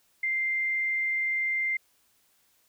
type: tone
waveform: sine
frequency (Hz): 2093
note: C7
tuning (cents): 0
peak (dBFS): -25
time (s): 0.23-1.77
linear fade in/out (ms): 5
effects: white hiss -67 dBFS RMS until 2.68 s